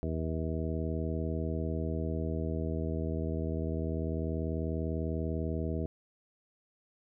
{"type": "harmonic tone", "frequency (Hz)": 80.2, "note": "E2", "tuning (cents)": -47, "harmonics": [1, 2, 3, 4, 5, 6, 8], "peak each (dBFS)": [-34, -37, -39, -40, -41, -42, -43], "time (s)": [0.03, 5.86], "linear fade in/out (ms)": 0, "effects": []}